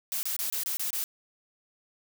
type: noise bursts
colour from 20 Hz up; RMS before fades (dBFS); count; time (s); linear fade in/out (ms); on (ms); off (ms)
blue; -31; 7; 0.12-1.04; 0; 110; 25
effects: none